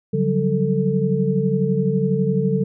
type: tone cluster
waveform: sine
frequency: 142.3 / 180.6 / 192.6 / 443.2 Hz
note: C#3 / F#3 / G3 / A4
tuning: +46 / -42 / -30 / +13 cents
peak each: -22 dBFS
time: 0.13-2.64 s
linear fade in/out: 10 ms
effects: none